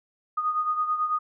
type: beating tone pair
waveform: sine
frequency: 1236 / 1245.1 Hz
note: D#6 / D#6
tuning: -12 / +1 cents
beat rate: 9.1 Hz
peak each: -24 / -31 dBFS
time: 0.37-1.19 s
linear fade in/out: 10 ms
effects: none